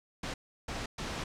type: noise bursts at uneven times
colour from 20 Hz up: pink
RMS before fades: -37 dBFS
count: 3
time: 0.23-0.34 / 0.68-0.86 / 0.98-1.24 s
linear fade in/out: 5 ms
effects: low-pass 6000 Hz 12 dB/octave